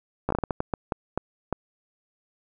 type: slowing click train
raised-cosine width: 1 ms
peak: -11 dBFS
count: 12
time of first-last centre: 0.29-1.527 s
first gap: 14 ms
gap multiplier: 1.38
effects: none